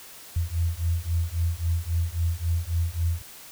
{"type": "beating tone pair", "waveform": "sine", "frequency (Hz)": [82.41, 86.11], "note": ["E2", "F2"], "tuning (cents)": [0, -24], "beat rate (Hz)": 3.7, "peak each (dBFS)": -26, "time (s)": [0.36, 3.22], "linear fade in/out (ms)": 5, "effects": ["white hiss -45 dBFS RMS until 3.51 s"]}